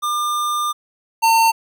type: tone pair in turn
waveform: square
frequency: 1200 / 905.6 Hz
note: D6 / A5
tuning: +37 / +50 cents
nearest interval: perfect fourth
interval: 487 cents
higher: first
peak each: -19 / -12 dBFS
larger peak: second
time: 0.02-0.73 / 1.22-1.52 s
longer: first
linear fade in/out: 20 ms
effects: none